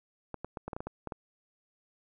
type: clicks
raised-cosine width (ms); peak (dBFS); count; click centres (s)
1; -23; 10; 0.343 / 0.446 / 0.572 / 0.68 / 0.732 / 0.765 / 0.805 / 0.87 / 1.073 / 1.122
effects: none